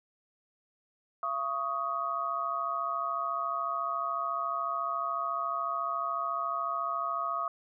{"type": "tone cluster", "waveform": "sine", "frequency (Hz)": [678, 1116, 1250], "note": ["E5", "C#6", "D#6"], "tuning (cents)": [49, 11, 8], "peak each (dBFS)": [-38, -34, -32], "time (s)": [1.23, 7.48], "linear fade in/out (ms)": 2, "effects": []}